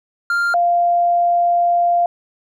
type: tone pair in turn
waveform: triangle / sine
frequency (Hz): 1396 / 695.8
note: F6 / F5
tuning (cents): -1 / -7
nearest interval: octave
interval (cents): 1206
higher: first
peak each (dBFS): -13 / -12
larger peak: second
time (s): 0.3-0.54 / 0.54-2.06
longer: second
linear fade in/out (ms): 2
effects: none